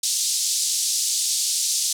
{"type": "band-pass noise", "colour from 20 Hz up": "white", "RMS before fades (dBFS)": -23, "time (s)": [0.03, 1.93], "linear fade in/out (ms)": 5, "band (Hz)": [4100, 8800], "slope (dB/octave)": 24, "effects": []}